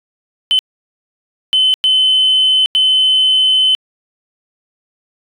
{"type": "tone bursts at uneven times", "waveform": "sine", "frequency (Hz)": 3047, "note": "G7", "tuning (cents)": -50, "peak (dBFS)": -7, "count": 4, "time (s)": [[0.51, 0.59], [1.53, 1.74], [1.84, 2.66], [2.75, 3.75]], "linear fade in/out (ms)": 0, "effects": ["tanh soft clip ceiling -5 dBFS"]}